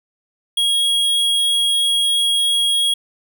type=tone; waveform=square; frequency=3299 Hz; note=G#7; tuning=12 cents flat; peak=-15 dBFS; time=0.57-2.94 s; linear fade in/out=5 ms; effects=9-bit